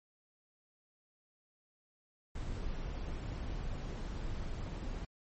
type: noise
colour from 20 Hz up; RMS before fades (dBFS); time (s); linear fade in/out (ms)
brown; -39; 2.35-5.05; 5
effects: MP3 32 kbps